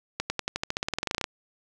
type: accelerating click train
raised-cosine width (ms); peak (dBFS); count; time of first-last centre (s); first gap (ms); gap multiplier
0.2; -10; 19; 0.2-1.242; 100; 0.93
effects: none